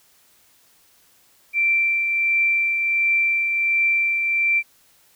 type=tone with tremolo; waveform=sine; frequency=2349 Hz; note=D7; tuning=in tune; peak=-15 dBFS; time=1.53-4.63 s; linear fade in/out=50 ms; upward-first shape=triangle; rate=1.4 Hz; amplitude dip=40%; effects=white hiss -57 dBFS RMS until 5.15 s